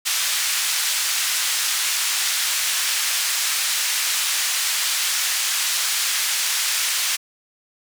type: band-pass noise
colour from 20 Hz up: white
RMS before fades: -22 dBFS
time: 0.05-7.17 s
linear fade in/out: 20 ms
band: 1500 to 8500 Hz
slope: 12 dB/octave
effects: none